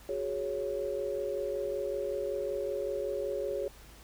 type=chord; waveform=sine; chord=F# suspended second; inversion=none; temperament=equal; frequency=370 / 415.3 / 554.4 Hz; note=F#4 / G#4 / C#5; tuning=0 / 0 / 0 cents; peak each=-38 / -35 / -34 dBFS; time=0.09-3.68 s; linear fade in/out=2 ms; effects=added 54 Hz sine -53 dBFS peak until 4.03 s + pink hiss -55 dBFS RMS until 4.03 s